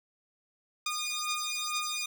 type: beating tone pair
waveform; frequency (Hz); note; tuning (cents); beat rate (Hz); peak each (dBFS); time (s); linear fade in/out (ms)
10% pulse; 1221 / 1223.2; D#6 / D#6; -33 / -30; 2.2; -26; 0.86-2.06; 5
effects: none